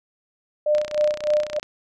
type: tone with tremolo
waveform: sine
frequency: 600 Hz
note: D5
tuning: 37 cents sharp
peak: -15 dBFS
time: 0.66-1.59 s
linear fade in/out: 5 ms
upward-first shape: sine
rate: 3.3 Hz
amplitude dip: 90%
type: click train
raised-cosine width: 0.2 ms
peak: -15 dBFS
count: 28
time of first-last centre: 0.75-1.629 s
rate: 30.7 Hz
effects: none